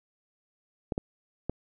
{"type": "clicks", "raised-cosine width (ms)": 2, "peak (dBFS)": -16, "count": 3, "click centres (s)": [0.922, 0.979, 1.496], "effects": []}